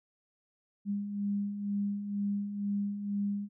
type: beating tone pair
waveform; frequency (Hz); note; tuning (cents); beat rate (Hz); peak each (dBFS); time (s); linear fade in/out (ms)
sine; 200.7 / 202.8; G3 / G#3; +41 / -41; 2.1; -39 / -31; 0.85-3.49; 50
effects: none